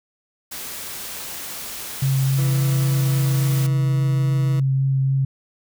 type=noise; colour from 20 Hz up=white; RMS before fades=-32 dBFS; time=0.51-3.67 s; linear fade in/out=10 ms
type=tone with vibrato; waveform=sine; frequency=134.7 Hz; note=C#3; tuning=49 cents flat; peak=-16 dBFS; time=2.02-5.25 s; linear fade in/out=5 ms; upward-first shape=triangle; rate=3.6 Hz; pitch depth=12 cents each way
type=tone with pitch glide; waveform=20% pulse; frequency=164.81 to 161.33 Hz; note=E3 to E3; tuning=0 to -37 cents; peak=-25 dBFS; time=2.38-4.6 s; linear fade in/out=5 ms; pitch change=-37 cents; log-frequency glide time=2.73-3.52 s
effects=none